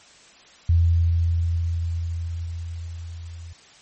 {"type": "tone with level ramp", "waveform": "sine", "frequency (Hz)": 84.3, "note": "E2", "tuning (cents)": 39, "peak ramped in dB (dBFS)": [-13, -35], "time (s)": [0.69, 3.53], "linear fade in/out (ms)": 5, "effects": ["white hiss -50 dBFS RMS until 3.81 s", "MP3 32 kbps"]}